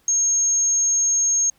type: tone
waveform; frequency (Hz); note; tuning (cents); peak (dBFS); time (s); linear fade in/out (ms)
sine; 6500; G#8; -38; -16; 0.08-1.5; 2
effects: pink hiss -61 dBFS RMS until 1.58 s